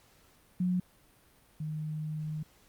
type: tone pair in turn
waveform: sine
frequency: 180.9 / 154.2 Hz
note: F#3 / D#3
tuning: -39 / -15 cents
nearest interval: minor third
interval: 276 cents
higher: first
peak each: -26 / -33 dBFS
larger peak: first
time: 0.6-0.8 / 1.6-2.43 s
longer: second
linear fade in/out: 5 ms
effects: pink hiss -63 dBFS RMS until 2.68 s + Opus 48 kbps